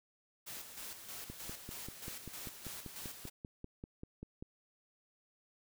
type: noise with tremolo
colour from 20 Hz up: white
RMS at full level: -46 dBFS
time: 0.46-3.3 s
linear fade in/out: 20 ms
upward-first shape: square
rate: 3.2 Hz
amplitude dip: 50%
type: click train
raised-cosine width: 3 ms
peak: -32 dBFS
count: 17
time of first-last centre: 1.3-4.425 s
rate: 5.12 Hz
effects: none